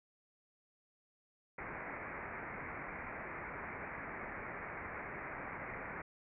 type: low-pass noise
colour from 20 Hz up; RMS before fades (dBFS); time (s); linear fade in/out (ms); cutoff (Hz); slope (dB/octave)
white; -45; 1.58-6.02; 5; 2300; 96
effects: none